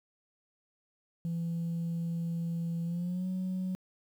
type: tone with pitch glide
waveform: sine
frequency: 168.1 to 185.44 Hz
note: E3 to F#3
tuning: +34 to +4 cents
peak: -29 dBFS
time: 1.25-3.75 s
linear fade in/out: 0 ms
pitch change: +170 cents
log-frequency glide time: 2.84-3.27 s
effects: tanh soft clip ceiling -29 dBFS + 10-bit